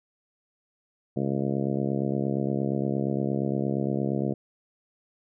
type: harmonic tone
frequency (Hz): 68.6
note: C#2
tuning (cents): -17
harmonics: 2 / 3 / 4 / 5 / 6 / 7 / 8 / 9 / 10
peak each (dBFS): -30 / -29 / -33 / -32 / -35 / -36 / -41 / -38 / -42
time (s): 1.16-4.34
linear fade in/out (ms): 10
effects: none